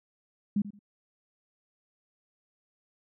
sine tone with echo, 204.4 Hz, G#3, 27 cents flat, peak -23 dBFS, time 0.56-0.62 s, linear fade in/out 5 ms, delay 86 ms, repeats 2, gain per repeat -14 dB, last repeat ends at 0.792 s, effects none

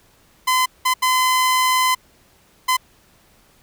sawtooth tone bursts at uneven times, 1022 Hz, C6, 41 cents flat, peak -11 dBFS, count 4, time 0.47-0.66 / 0.85-0.94 / 1.02-1.95 / 2.68-2.77 s, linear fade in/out 10 ms, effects pink hiss -55 dBFS RMS until 3.62 s

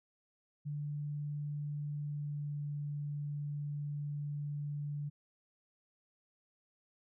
sine tone with pitch glide, 146.83 to 145.9 Hz, D3 to D3, 0 to -11 cents, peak -36 dBFS, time 0.65-5.1 s, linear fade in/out 20 ms, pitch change -11 cents, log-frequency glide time 1.99-2.64 s, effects none

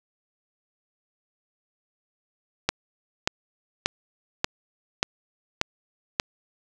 click train, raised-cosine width 0.2 ms, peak -3 dBFS, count 7, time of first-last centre 2.69-6.199 s, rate 1.71 Hz, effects none

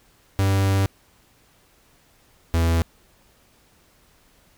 45% pulse tone pair in turn, 97.5 / 83.08 Hz, G2 / E2, -9 / +14 cents, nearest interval minor third, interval 277 cents, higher first, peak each -17 dBFS, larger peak neither, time 0.39-0.86 / 2.54-2.82 s, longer first, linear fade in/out 0 ms, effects pink hiss -58 dBFS RMS until 4.57 s

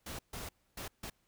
pink noise bursts at uneven times, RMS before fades -43 dBFS, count 4, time 0.06-0.19 / 0.33-0.49 / 0.77-0.88 / 1.03-1.1 s, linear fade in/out 5 ms, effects pink hiss -75 dBFS RMS until 1.27 s

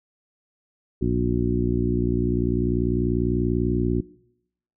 harmonic tone with a mistuned harmonic, 60.2 Hz, B1, 44 cents flat, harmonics 1 / 2 / 3 / 4 / 5 / 6, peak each -27 / -27 / -27 / -27 / -27 / -27 dBFS, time 1.01-4.01 s, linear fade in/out 10 ms, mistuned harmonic 1, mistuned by +77 cents, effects noise-tail reverb RT60 0.8 s tail -22 dB re dry

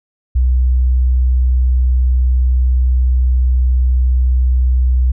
sine tone, 62.9 Hz, B1, 32 cents sharp, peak -9 dBFS, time 0.35-5.12 s, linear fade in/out 10 ms, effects none

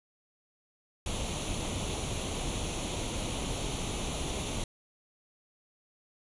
pink noise with comb filter, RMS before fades -34 dBFS, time 1.06-4.64 s, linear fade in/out 2 ms, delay 0.3 ms, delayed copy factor +0.65, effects resampled to 24000 Hz

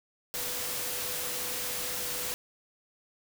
sine tone in noise, 493.9 Hz, B4, in tune, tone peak -45 dBFS, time 0.34-2.34 s, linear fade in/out 0 ms, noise white, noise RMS -34 dBFS, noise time 0.34-2.34 s, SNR -14 dB, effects none

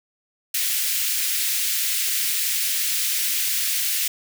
white high-pass noise, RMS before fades -23 dBFS, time 0.54-4.08 s, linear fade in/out 5 ms, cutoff 1900 Hz, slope 24 dB/octave, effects none

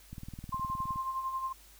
click train, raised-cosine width 5 ms, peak -30 dBFS, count 17, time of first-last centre 0.13-0.959 s, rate 19.3 Hz
sine tone with tremolo, 1054 Hz, C6, 12 cents sharp, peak -30 dBFS, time 0.52-1.53 s, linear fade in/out 10 ms, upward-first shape sine, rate 11 Hz, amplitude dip 55%
effects added 50 Hz sine -58 dBFS peak until 1.79 s + white hiss -58 dBFS RMS until 1.79 s

